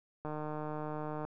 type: click train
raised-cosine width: 1 ms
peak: -26 dBFS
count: 153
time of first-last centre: 0.25-1.25 s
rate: 152 Hz
effects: none